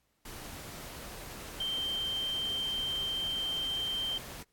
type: tone in noise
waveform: sine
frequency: 3136 Hz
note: G7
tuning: in tune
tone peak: -31 dBFS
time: 1.6-4.18 s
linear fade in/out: 5 ms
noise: pink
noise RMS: -45 dBFS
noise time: 0.25-4.43 s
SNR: +11 dB
effects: pink hiss -75 dBFS RMS until 4.52 s + AAC 64 kbps